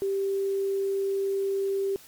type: tone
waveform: sine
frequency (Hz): 392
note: G4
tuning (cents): 0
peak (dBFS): -24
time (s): 0.02-1.96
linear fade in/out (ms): 0
effects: white hiss -51 dBFS RMS until 2.07 s + MP3 96 kbps

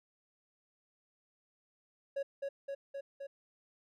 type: tone with echo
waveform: triangle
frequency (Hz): 554.4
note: C#5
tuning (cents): 0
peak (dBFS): -31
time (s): 2.16-2.23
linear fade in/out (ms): 10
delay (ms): 260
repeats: 4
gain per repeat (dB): -2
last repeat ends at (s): 3.27
effects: none

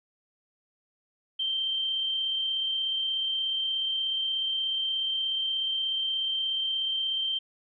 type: tone with amplitude modulation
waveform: sine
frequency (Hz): 3136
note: G7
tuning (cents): 0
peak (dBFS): -25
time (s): 1.39-7.39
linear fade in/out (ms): 10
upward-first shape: sine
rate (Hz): 36.7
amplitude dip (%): 25
effects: none

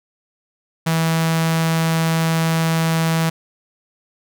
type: tone with notch filter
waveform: sawtooth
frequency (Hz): 163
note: E3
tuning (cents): -19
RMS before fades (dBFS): -18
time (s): 0.86-3.3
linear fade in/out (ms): 10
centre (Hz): 370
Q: 1.2
effects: none

